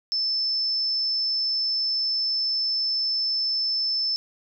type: tone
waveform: sine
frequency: 5274 Hz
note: E8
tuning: in tune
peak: -22 dBFS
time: 0.12-4.16 s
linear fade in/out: 0 ms
effects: none